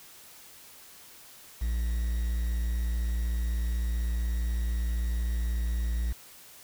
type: tone with quantisation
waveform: triangle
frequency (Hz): 58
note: A#1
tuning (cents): -8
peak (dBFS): -24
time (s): 1.61-6.13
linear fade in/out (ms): 10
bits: 8
effects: white hiss -51 dBFS RMS until 6.63 s